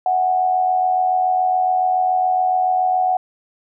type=tone with amplitude modulation; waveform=sine; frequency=739 Hz; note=F#5; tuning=2 cents flat; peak=-12 dBFS; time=0.06-3.17 s; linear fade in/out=2 ms; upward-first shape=sine; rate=87.1 Hz; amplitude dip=50%; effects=none